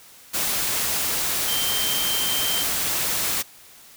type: tone in noise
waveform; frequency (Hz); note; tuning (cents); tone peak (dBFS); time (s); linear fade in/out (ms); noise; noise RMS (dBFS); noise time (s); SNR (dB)
sine; 3136; G7; 0; -26; 1.47-2.64; 20; white; -24; 0.33-3.43; -5
effects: white hiss -48 dBFS RMS until 3.96 s